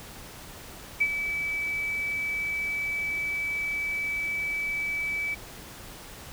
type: tone with ADSR envelope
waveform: sine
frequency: 2300 Hz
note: D7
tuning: 37 cents flat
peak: -18 dBFS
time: 1-5.35 s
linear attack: 15 ms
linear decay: 57 ms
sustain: -9 dB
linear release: 14 ms
effects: pink hiss -44 dBFS RMS until 6.32 s